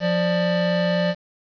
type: tone pair together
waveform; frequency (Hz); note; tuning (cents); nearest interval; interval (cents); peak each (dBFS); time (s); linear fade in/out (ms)
square; 176 / 592; F3 / D5; +14 / +14; octave + major sixth; 2100; -22; 0-1.15; 50
effects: resampled to 11025 Hz + 7-bit